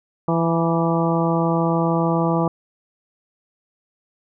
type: harmonic tone with a mistuned harmonic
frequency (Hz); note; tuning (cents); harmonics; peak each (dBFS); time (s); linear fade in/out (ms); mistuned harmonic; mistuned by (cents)
166.7; E3; +20; 1 / 2 / 3 / 4 / 5 / 6 / 7; -20 / -23 / -25 / -26 / -27 / -28 / -28; 0.28-2.48; 2; 6; -42
effects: none